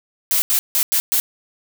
blue noise bursts at uneven times, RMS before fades -17 dBFS, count 5, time 0.31-0.42 / 0.5-0.59 / 0.75-0.83 / 0.92-1 / 1.12-1.2 s, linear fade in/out 0 ms, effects none

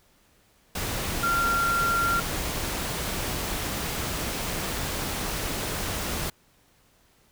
sine tone in noise, 1380 Hz, F6, 21 cents flat, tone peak -22 dBFS, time 1.23-2.2 s, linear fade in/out 5 ms, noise pink, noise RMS -30 dBFS, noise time 0.75-6.3 s, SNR +5 dB, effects pink hiss -62 dBFS RMS until 7.31 s

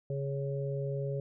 harmonic tone, 138.59 Hz, C#3, in tune, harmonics 1 / 3 / 4, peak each -33 / -38 / -39 dBFS, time 0.1-1.2 s, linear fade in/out 2 ms, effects none

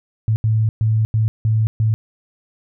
sine tone bursts at uneven times, 110 Hz, A2, in tune, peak -13 dBFS, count 6, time 0.28-0.36 / 0.44-0.69 / 0.81-1.05 / 1.14-1.28 / 1.45-1.67 / 1.8-1.94 s, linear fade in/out 0 ms, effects none

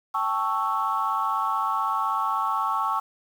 sine chord, A dominant seventh, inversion third, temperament equal, 784 / 880 / 1108.7 / 1318.5 Hz, G5 / A5 / C#6 / E6, 0 / 0 / 0 / 0 cents, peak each -31 / -28 / -25 / -28 dBFS, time 0.14-3 s, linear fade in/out 10 ms, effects tanh soft clip ceiling -14 dBFS + 8-bit

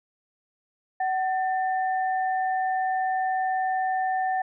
sine tone pair together, 753.4 / 1792 Hz, F#5 / A6, +31 / +31 cents, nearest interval octave + minor third, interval 1500 cents, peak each -23 / -33 dBFS, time 1-4.42 s, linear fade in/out 5 ms, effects none

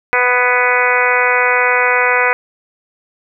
harmonic tone with a mistuned harmonic, 247.9 Hz, B3, 7 cents sharp, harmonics 2 / 3 / 4 / 5 / 6 / 7 / 8 / 9 / 10, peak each -18 / -22 / -18 / -21 / -17 / -23 / -17 / -20 / -21 dBFS, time 0.13-2.33 s, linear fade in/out 0 ms, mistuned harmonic 7, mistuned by -26 cents, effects none

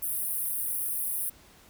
pink high-pass noise, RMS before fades -31 dBFS, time 0.02-1.3 s, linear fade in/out 10 ms, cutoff 9300 Hz, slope 96 dB/octave, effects pink hiss -56 dBFS RMS until 1.69 s

